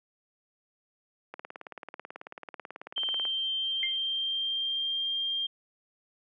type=click train; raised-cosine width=0.5 ms; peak=-24 dBFS; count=36; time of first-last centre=1.34-3.253 s; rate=18.3 Hz
type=tone with pitch glide; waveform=sine; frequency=3136 to 3196 Hz; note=G7 to G7; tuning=0 to +33 cents; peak=-28 dBFS; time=2.96-5.47 s; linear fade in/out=10 ms; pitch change=+33 cents; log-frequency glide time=3.07-5.12 s
type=tone with exponential decay; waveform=sine; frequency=2100 Hz; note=C7; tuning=6 cents sharp; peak=-26 dBFS; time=3.83-3.98 s; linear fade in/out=1 ms; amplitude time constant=32 ms
effects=high-pass 400 Hz 12 dB/octave